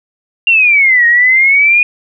sine exponential two-way sweep, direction down then up, 2794 to 1864.7 to 2470 Hz, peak -5 dBFS, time 0.47-1.83 s, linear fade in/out 2 ms, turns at 1.06 s, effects none

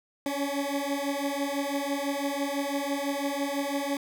20% pulse beating tone pair, 278.1 / 284.1 Hz, C#4 / C#4, +6 / +43 cents, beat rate 6 Hz, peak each -26 / -26 dBFS, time 0.26-3.97 s, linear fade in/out 2 ms, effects none

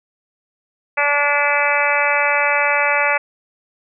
harmonic tone, 288.9 Hz, D4, 28 cents flat, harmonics 2 / 3 / 4 / 5 / 6 / 7 / 8 / 9, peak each -22 / -22 / -24 / -22 / -24 / -21 / -21 / -24 dBFS, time 0.97-3.18 s, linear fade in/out 10 ms, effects none

